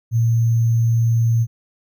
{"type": "tone with sample-and-hold", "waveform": "sine", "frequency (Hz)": 115.2, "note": "A#2", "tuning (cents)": -20, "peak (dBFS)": -13, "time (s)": [0.11, 1.47], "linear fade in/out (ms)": 50, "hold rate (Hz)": 6300, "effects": []}